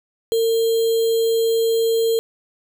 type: tone with sample-and-hold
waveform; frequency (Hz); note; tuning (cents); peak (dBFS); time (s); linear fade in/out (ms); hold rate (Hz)
sine; 454.2; A#4; -45; -15; 0.32-2.19; 0; 3675
effects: none